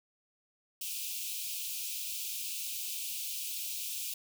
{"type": "high-pass noise", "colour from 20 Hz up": "white", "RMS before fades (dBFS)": -38, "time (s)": [0.81, 4.14], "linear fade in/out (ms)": 5, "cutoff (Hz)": 2400, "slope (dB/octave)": 96, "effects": []}